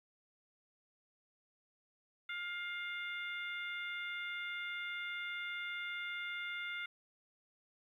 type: harmonic tone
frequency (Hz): 705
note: F5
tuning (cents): +16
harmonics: 2 / 3 / 4 / 5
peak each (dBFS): -43 / -42 / -51 / -49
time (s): 2.29-6.86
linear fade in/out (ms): 5
effects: 12-bit